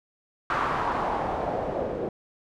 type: noise with low-pass filter sweep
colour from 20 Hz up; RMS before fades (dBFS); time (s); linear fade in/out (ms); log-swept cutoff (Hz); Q
white; -28; 0.5-2.09; 2; 1300 to 480; 2.5
effects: none